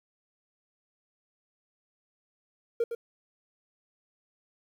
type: tone with echo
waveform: triangle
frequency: 466.2 Hz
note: A#4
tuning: in tune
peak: -20 dBFS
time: 2.8-2.84 s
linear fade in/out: 5 ms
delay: 110 ms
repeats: 1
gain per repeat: -9 dB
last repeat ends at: 2.95 s
effects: tanh soft clip ceiling -19 dBFS + 10-bit